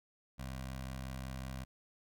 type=tone with notch filter; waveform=15% pulse; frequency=65.41 Hz; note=C2; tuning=in tune; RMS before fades=-43 dBFS; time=0.38-1.65 s; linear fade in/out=20 ms; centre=350 Hz; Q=1.1; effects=none